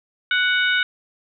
harmonic tone with a mistuned harmonic, 740 Hz, F#5, in tune, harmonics 2 / 3 / 4 / 5, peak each -18 / -25 / -26 / -26 dBFS, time 0.31-0.83 s, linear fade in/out 2 ms, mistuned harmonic 3, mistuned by +16 cents, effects none

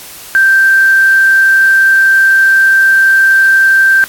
sine tone with quantisation, 1568 Hz, G6, in tune, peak -4 dBFS, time 0.35-4.04 s, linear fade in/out 0 ms, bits 5, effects white hiss -30 dBFS RMS until 4.08 s + AAC 64 kbps

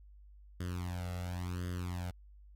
sawtooth tone with flanger, 89.2 Hz, F2, 37 cents sharp, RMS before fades -38 dBFS, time 0.6-2.11 s, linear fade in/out 5 ms, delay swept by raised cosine 0.61 to 1.5 ms, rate 0.93 Hz, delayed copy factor +0.95, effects added 50 Hz sine -53 dBFS peak until 2.55 s + MP3 64 kbps

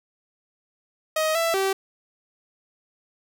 sawtooth tone with pitch steps, 628 / 664 / 386.7 Hz, D#5 / E5 / G4, +16 / +12 / -24 cents, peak -17 dBFS, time 1.16-1.73 s, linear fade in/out 5 ms, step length 190 ms, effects none

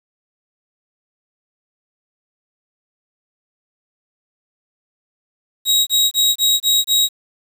sawtooth tone bursts, 3812 Hz, A#7, 38 cents sharp, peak -9 dBFS, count 6, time 5.65-7.09 s, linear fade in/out 50 ms, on 220 ms, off 24 ms, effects 7-bit

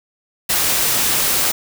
white noise, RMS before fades -17 dBFS, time 0.49-1.52 s, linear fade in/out 10 ms, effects none

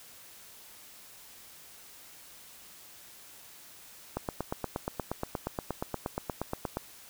click train, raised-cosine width 1 ms, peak -17 dBFS, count 23, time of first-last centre 4.17-6.77 s, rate 8.46 Hz, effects white hiss -52 dBFS RMS until 7.09 s

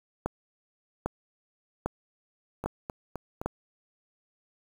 two click trains, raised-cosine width 1 ms, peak -14 / -20 dBFS, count 5 / 4, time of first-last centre 0.26-3.46 / 2.64-3.415 s, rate 1.25 / 3.87 Hz, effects 7-bit

